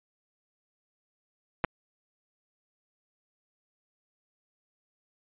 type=clicks; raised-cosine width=0.5 ms; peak=-11 dBFS; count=2; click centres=1.641 / 1.647 s; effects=resampled to 8000 Hz